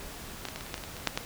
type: clicks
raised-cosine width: 0.2 ms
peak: -17 / -18 / -19 / -23 / -26 / -15 / -23 / -23 / -24 / -28 / -7 / -11 dBFS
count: 12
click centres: 0.453 / 0.486 / 0.56 / 0.609 / 0.665 / 0.742 / 0.779 / 0.838 / 0.967 / 1 / 1.073 / 1.175 s
effects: pink hiss -43 dBFS RMS until 1.25 s